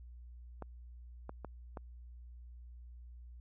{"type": "clicks", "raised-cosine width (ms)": 1, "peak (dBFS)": -29, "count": 4, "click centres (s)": [0.623, 1.294, 1.447, 1.772], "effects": ["added 60 Hz sine -49 dBFS peak until 3.4 s"]}